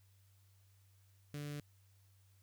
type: tone with notch filter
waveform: sawtooth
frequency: 146.3 Hz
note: D3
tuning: 6 cents flat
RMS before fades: -44 dBFS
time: 1.34-1.6 s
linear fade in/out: 0 ms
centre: 890 Hz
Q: 0.99
effects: added 97 Hz sine -65 dBFS peak until 2.42 s + white hiss -75 dBFS RMS until 2.42 s

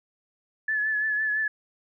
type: tone with vibrato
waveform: sine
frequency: 1724 Hz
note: A6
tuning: 36 cents flat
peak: -23 dBFS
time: 0.68-1.48 s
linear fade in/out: 5 ms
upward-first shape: triangle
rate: 5.9 Hz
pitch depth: 41 cents each way
effects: none

